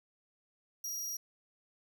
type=tone; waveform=sawtooth; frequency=5710 Hz; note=F8; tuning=37 cents sharp; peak=-34 dBFS; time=0.84-1.17 s; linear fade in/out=5 ms; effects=none